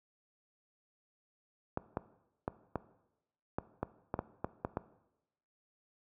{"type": "clicks", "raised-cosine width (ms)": 1, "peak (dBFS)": -19, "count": 11, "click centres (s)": [1.774, 1.971, 2.479, 2.757, 3.585, 3.83, 4.141, 4.191, 4.445, 4.649, 4.771], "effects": ["noise-tail reverb RT60 0.9 s tail -17 dB re dry", "high-pass 60 Hz 12 dB/octave"]}